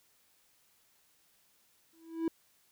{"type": "tone with exponential growth", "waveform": "triangle", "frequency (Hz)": 327.7, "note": "E4", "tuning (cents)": -10, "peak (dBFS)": -24, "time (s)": [1.93, 2.28], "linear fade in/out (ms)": 2, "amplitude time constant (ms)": 75, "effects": ["white hiss -69 dBFS RMS until 2.71 s"]}